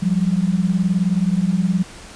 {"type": "beating tone pair", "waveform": "sine", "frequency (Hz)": [174.61, 193.61], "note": ["F3", "G3"], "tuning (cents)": [0, -21], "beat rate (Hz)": 19, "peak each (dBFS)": [-18, -18], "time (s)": [0.02, 1.83], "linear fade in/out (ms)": 10, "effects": ["pink hiss -39 dBFS RMS until 2.15 s", "resampled to 22050 Hz"]}